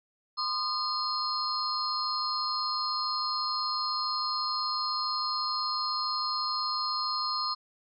sine tone cluster, 1036 / 1224 / 4247 / 5120 Hz, C6 / D#6 / C8 / D#8, -17 / -29 / +25 / +49 cents, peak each -36 / -33 / -32 / -35 dBFS, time 0.37-7.55 s, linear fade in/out 20 ms, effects none

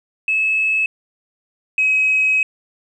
sine tone pair in turn, 2593 / 2546 Hz, E7 / D#7, -29 / +39 cents, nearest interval unison, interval 32 cents, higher first, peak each -14 / -12 dBFS, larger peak second, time 0.28-0.86 / 1.78-2.43 s, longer second, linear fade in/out 2 ms, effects tanh soft clip ceiling -8 dBFS

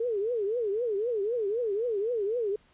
sine tone with vibrato, 440 Hz, A4, in tune, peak -26 dBFS, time 0-2.56 s, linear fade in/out 5 ms, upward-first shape triangle, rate 3.9 Hz, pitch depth 240 cents each way, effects pink hiss -63 dBFS RMS until 2.73 s + resampled to 8000 Hz

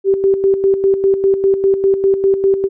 sine tone with tremolo, 390 Hz, G4, 9 cents flat, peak -8 dBFS, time 0.04-2.69 s, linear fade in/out 50 ms, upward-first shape square, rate 5 Hz, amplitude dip 60%, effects none

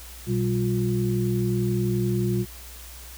sine tone cluster, 121.2 / 192.6 / 354.2 Hz, B2 / G3 / F4, -32 / -30 / +24 cents, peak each -24 / -26 / -27 dBFS, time 0.26-2.46 s, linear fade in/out 50 ms, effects added 60 Hz sine -42 dBFS peak until 3.17 s + white hiss -44 dBFS RMS until 3.17 s

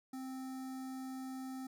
square tone with notch filter, 261.6 Hz, C4, in tune, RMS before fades -44 dBFS, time 0.13-1.67 s, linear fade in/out 5 ms, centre 2800 Hz, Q 0.85, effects none

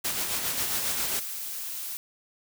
white noise with tremolo, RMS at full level -28 dBFS, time 0.04-1.2 s, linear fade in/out 10 ms, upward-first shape sine, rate 7.4 Hz, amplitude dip 40%
blue noise, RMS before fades -35 dBFS, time 0.57-1.97 s, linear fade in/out 0 ms
effects none

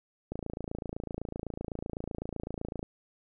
click train, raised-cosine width 2 ms, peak -22 dBFS, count 71, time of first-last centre 0.32-2.829 s, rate 27.9 Hz, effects none

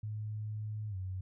sine tone with pitch glide, 106.9 to 93.6 Hz, A2 to F#2, -49 to +20 cents, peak -36 dBFS, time 0.03-1.21 s, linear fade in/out 5 ms, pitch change -231 cents, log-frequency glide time 0.89-0.96 s, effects none

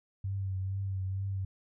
sine tone with vibrato, 96.2 Hz, G2, 32 cents flat, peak -31 dBFS, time 0.24-1.45 s, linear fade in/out 5 ms, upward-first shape triangle, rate 2.2 Hz, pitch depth 41 cents each way, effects none

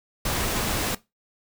pink noise, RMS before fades -26 dBFS, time 0.25-0.95 s, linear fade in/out 5 ms, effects noise-tail reverb RT60 0.2 s tail -18 dB re dry

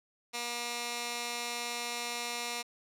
15% pulse tone with band-pass filter, 239 Hz, A#3, 43 cents sharp, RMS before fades -37 dBFS, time 0.33-2.63 s, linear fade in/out 20 ms, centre 5000 Hz, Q 0.62, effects none

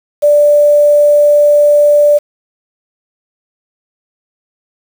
sine tone with quantisation, 587.3 Hz, D5, in tune, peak -4 dBFS, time 0.22-2.19 s, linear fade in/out 20 ms, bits 5, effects none

